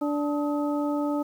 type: harmonic tone with a mistuned harmonic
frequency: 292.2 Hz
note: D4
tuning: 9 cents flat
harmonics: 1 / 2 / 3 / 4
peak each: -25 / -31 / -35 / -37 dBFS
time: 0.01-1.23 s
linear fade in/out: 10 ms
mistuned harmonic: 4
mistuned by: +140 cents
effects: 9-bit